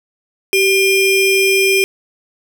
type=ring-modulated tone; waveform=square; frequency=1396.9 Hz; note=F6; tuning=in tune; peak=-8 dBFS; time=0.53-1.84 s; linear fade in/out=0 ms; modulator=1010 Hz; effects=none